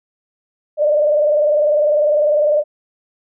sine tone with vibrato, 598 Hz, D5, 31 cents sharp, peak -11 dBFS, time 0.77-2.64 s, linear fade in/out 50 ms, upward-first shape square, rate 20 Hz, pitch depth 51 cents each way, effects none

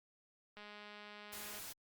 click train, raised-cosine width 0.3 ms, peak -37 dBFS, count 213, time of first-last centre 0.57-1.589 s, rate 208 Hz
white noise, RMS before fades -48 dBFS, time 1.32-1.73 s, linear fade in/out 10 ms
effects Opus 48 kbps

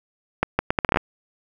accelerating click train, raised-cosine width 0.5 ms, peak -3 dBFS, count 10, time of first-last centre 0.43-0.972 s, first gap 160 ms, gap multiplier 0.72, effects 7-bit

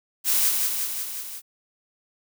blue noise with echo, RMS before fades -21 dBFS, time 0.24-0.52 s, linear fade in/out 50 ms, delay 180 ms, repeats 5, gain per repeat -3 dB, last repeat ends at 1.42 s, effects none

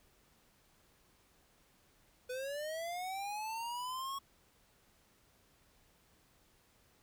square linear sweep, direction up, 493.9 to 1108.7 Hz, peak -39 dBFS, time 2.29-4.19 s, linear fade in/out 10 ms, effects pink hiss -69 dBFS RMS until 7.02 s

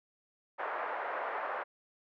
pink band-pass noise, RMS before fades -37 dBFS, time 0.58-1.64 s, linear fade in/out 20 ms, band 550 to 1700 Hz, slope 24 dB/octave, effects none

